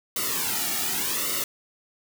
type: noise with flanger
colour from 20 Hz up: white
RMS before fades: -27 dBFS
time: 0.16-1.44 s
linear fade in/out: 2 ms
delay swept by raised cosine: 1.2 to 1.97 ms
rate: 0.87 Hz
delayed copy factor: -0.95
effects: none